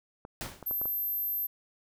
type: clicks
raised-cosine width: 1 ms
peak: -28 dBFS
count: 6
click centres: 0.251 / 0.461 / 0.627 / 0.711 / 0.815 / 0.856 s
type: noise with exponential decay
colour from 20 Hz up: pink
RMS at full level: -34 dBFS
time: 0.41-0.72 s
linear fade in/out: 0 ms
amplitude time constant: 67 ms
type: tone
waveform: sine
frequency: 12350 Hz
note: G9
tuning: 27 cents flat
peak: -29 dBFS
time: 0.66-1.47 s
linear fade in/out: 10 ms
effects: none